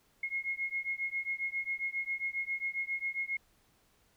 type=beating tone pair; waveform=sine; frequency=2155 / 2162.4 Hz; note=C#7 / C#7; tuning=-49 / -44 cents; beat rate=7.4 Hz; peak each=-36 / -36 dBFS; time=0.23-3.37 s; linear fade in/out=5 ms; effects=pink hiss -69 dBFS RMS until 4.16 s